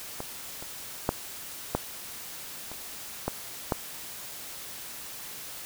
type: clicks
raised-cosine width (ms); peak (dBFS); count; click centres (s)
1; -19 / -26 / -9 / -10 / -26 / -13 / -10; 7; 0.204 / 0.625 / 1.091 / 1.75 / 2.716 / 3.28 / 3.722
effects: white hiss -41 dBFS RMS until 5.65 s